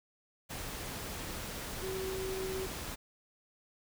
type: tone in noise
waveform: sine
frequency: 379.3 Hz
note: F#4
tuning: 43 cents sharp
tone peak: -36 dBFS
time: 1.82-2.67 s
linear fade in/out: 20 ms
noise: pink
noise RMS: -41 dBFS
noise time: 0.49-2.96 s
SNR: +2 dB
effects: none